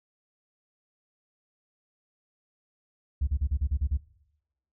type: tone bursts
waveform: sine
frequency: 69.3 Hz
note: C#2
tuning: in tune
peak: -21 dBFS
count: 8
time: 3.21-3.973 s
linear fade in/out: 10 ms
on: 63 ms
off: 37 ms
effects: noise-tail reverb RT60 0.8 s tail -19 dB re dry + tanh soft clip ceiling -20 dBFS